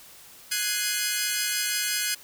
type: chord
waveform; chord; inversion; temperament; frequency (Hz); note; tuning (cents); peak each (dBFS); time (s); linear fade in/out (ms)
10% pulse; Ab dominant seventh; third; equal; 1480 / 1661.2 / 2093 / 2489; Gb6 / Ab6 / C7 / Eb7; 0 / 0 / 0 / 0; -22; 0.51-2.15; 10
effects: white hiss -49 dBFS RMS until 2.23 s